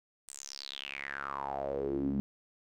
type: tone with band-pass filter sweep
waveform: sawtooth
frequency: 69.3 Hz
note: C#2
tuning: in tune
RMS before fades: -37 dBFS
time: 0.28-2.2 s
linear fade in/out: 0 ms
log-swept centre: 8700 to 210 Hz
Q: 7.1
effects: none